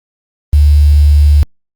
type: tone with quantisation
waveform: sine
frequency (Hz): 73.42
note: D2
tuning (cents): 0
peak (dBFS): -3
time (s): 0.53-1.43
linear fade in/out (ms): 0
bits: 5
effects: Opus 32 kbps